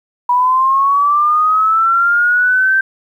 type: linear sweep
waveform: sine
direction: up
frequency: 972 to 1567 Hz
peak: -9 dBFS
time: 0.29-2.81 s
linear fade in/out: 5 ms
effects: 8-bit